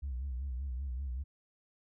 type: tone with vibrato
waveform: sine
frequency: 65.41 Hz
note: C2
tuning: in tune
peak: -33 dBFS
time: 0.02-1.24 s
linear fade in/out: 20 ms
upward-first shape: sine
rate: 5.2 Hz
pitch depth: 130 cents each way
effects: tanh soft clip ceiling -32 dBFS